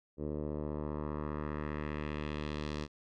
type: tone with low-pass filter sweep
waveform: 10% pulse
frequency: 75 Hz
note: D2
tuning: 37 cents sharp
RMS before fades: -38 dBFS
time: 0.17-2.88 s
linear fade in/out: 50 ms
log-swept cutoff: 470 to 5100 Hz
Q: 1.5
effects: none